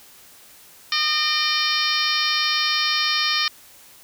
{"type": "harmonic tone with a mistuned harmonic", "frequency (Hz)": 611, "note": "D#5", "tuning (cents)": -32, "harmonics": [2, 3, 4, 5, 6, 7, 8, 9], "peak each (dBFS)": [-27, -27, -27, -27, -27, -27, -27, -27], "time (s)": [0.92, 3.48], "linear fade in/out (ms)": 2, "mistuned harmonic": 4, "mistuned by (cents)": -38, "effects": ["white hiss -48 dBFS RMS until 4.03 s"]}